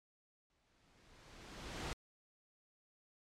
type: noise with exponential growth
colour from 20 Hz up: pink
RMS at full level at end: -40 dBFS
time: 0.5-1.93 s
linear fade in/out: 0 ms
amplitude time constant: 310 ms
effects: low-pass 6000 Hz 12 dB/octave + MP3 96 kbps